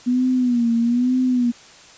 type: tone with vibrato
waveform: sine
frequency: 243.5 Hz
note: B3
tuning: 24 cents flat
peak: -15 dBFS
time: 0.06-1.52 s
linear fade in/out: 20 ms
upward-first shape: sine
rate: 1.1 Hz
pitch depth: 88 cents each way
effects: white hiss -45 dBFS RMS until 1.97 s + resampled to 16000 Hz